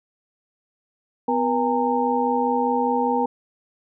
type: tone cluster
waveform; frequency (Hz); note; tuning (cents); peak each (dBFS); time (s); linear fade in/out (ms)
sine; 251.5 / 479.5 / 810 / 915; B3 / A#4 / G#5 / A#5; +32 / +49 / -43 / -32; -24; 1.28-3.26; 5
effects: none